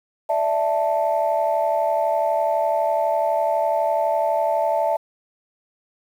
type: chord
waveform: sine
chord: D suspended second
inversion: none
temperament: equal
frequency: 587.3 / 659.3 / 880 Hz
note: D5 / E5 / A5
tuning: 0 / 0 / 0 cents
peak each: -23 / -20 / -22 dBFS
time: 0.29-4.97 s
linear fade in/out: 10 ms
effects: tanh soft clip ceiling -10 dBFS + 8-bit